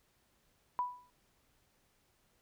sine tone with exponential decay, 987.8 Hz, B5, in tune, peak -28 dBFS, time 0.79-1.1 s, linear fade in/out 0 ms, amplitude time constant 66 ms, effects pink hiss -73 dBFS RMS until 2.41 s

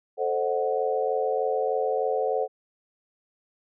sine chord, A diminished seventh, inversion none, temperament equal with one note detuned, 440 / 523.3 / 609.8 / 740 Hz, A4 / C5 / Eb5 / Gb5, 0 / 0 / -35 / 0 cents, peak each -27 / -27 / -33 / -29 dBFS, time 0.17-2.48 s, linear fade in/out 50 ms, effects none

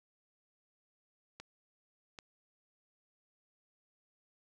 clicks, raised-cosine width 0.2 ms, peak -29 dBFS, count 2, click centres 1.4 / 2.188 s, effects none

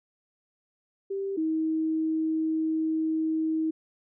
sine tone pair in turn, 392 / 317.8 Hz, G4 / D#4, 0 / +37 cents, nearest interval major third, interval 363 cents, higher first, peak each -28 / -24 dBFS, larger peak second, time 1.1-1.37 / 1.37-3.71 s, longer second, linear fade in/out 10 ms, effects none

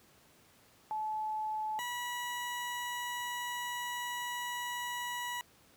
sine / 20% pulse tone pair in turn, 863 / 972.6 Hz, A5 / B5, -34 / -27 cents, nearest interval major second, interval 207 cents, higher second, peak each -33 / -31 dBFS, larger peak second, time 0.91-1.79 / 1.79-5.41 s, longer second, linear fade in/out 0 ms, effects pink hiss -63 dBFS RMS until 5.76 s + high-pass 80 Hz 12 dB/octave

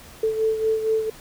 sine beating tone pair, 440 / 444.3 Hz, A4 / A4, 0 / +17 cents, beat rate 4.3 Hz, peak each -20 / -27 dBFS, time 0.23-1.1 s, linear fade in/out 5 ms, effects pink hiss -45 dBFS RMS until 1.2 s

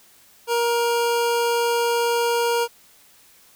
25% pulse tone, 471 Hz, A#4, 18 cents sharp, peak -15 dBFS, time 0.47-2.68 s, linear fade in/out 50 ms, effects white hiss -53 dBFS RMS until 3.55 s

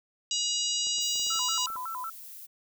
harmonic tone, 960 Hz, B5, 49 cents flat, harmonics 3 / 4 / 5 / 6 / 7 / 8, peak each -32 / -33 / -34 / -35 / -35 / -36 dBFS, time 0.31-1.66 s, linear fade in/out 2 ms
clicks, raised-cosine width 1 ms, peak -37 dBFS, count 8, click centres 0.87 / 0.984 / 1.157 / 1.197 / 1.266 / 1.357 / 1.702 / 1.757 s
violet noise, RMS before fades -45 dBFS, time 1-2.47 s, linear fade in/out 20 ms
sine tone with vibrato, 1157 Hz, D6, 26 cents flat, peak -33 dBFS, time 1.3-2.1 s, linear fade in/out 5 ms, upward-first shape square, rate 5.4 Hz, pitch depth 240 cents each way
effects none

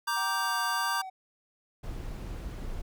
square chord, G minor, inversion first, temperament just, 940.8 / 1176 / 1568 Hz, Bb5 / D6 / G6, +16 / +2 / 0 cents, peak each -33 dBFS, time 0.07-1.02 s, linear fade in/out 10 ms
triangle tone with vibrato, 751 Hz, F#5, 26 cents sharp, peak -36 dBFS, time 0.16-1.1 s, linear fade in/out 10 ms, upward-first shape sine, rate 1.6 Hz, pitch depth 37 cents each way
brown noise, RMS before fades -37 dBFS, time 1.83-2.82 s, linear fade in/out 10 ms
effects none

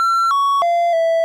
triangle tone with pitch steps, 1354 / 1117 / 688 / 660 Hz, E6 / C#6 / F5 / E5, +46 / +13 / -26 / +2 cents, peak -11 dBFS, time 0-1.24 s, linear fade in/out 0 ms, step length 310 ms, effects none

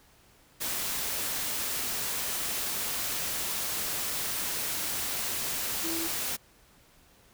sine tone in noise, 329.6 Hz, E4, in tune, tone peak -34 dBFS, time 5.83-6.08 s, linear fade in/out 20 ms, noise white, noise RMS -32 dBFS, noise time 0.6-6.37 s, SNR -5 dB, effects pink hiss -60 dBFS RMS until 7.33 s

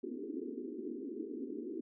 pink band-pass noise, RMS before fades -42 dBFS, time 0.03-1.81 s, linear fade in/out 5 ms, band 230 to 430 Hz, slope 96 dB/octave, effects none

